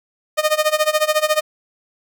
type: tone with tremolo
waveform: sawtooth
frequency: 614 Hz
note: D#5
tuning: 23 cents flat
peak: -8 dBFS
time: 0.37-1.41 s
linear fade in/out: 20 ms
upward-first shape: sine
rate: 14 Hz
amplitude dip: 90%
effects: none